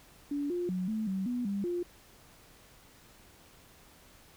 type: tone with pitch steps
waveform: sine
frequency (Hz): 286.8 / 352.8 / 183.3 / 218.5 / 190.9 / 245.1 / 199.5 / 351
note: D4 / F4 / F#3 / A3 / G3 / B3 / G3 / F4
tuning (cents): -41 / +18 / -16 / -12 / -46 / -13 / +31 / +9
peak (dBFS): -30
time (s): 0.31-1.83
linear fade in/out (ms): 5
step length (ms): 190
effects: pink hiss -58 dBFS RMS until 4.36 s